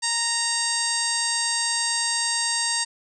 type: harmonic tone with a mistuned harmonic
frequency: 929 Hz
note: A#5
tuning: 6 cents flat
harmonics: 1 / 2 / 3 / 4 / 5 / 6 / 7 / 8 / 9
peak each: -32 / -30 / -37 / -34 / -27 / -34 / -33 / -33 / -27 dBFS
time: 0.02-2.85 s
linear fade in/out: 20 ms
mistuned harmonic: 9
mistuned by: +19 cents
effects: none